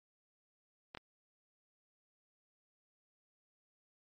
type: clicks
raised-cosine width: 0.3 ms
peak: -28 dBFS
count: 2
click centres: 0.949 / 0.973 s
effects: MP3 48 kbps